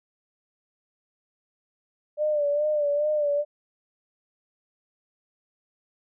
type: tone with vibrato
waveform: sine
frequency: 592 Hz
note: D5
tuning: 14 cents sharp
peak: -21 dBFS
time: 2.17-3.45 s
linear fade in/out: 50 ms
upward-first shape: sine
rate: 2.4 Hz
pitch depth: 52 cents each way
effects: none